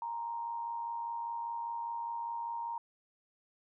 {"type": "tone with amplitude modulation", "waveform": "sine", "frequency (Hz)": 932.3, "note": "A#5", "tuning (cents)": 0, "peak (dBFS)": -33, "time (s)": [0.02, 2.78], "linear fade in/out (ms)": 2, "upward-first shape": "sine", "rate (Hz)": 105, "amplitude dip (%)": 50, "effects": []}